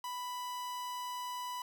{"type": "tone", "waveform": "45% pulse", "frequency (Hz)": 990, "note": "B5", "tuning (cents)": 4, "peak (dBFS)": -38, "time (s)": [0.04, 1.62], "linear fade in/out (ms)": 2, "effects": []}